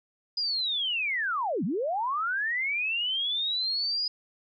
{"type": "linear two-way sweep", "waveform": "sine", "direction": "down then up", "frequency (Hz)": [4978, 153.4, 4978], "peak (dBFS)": -26, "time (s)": [0.37, 4.08], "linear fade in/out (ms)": 5, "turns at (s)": 1.64, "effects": []}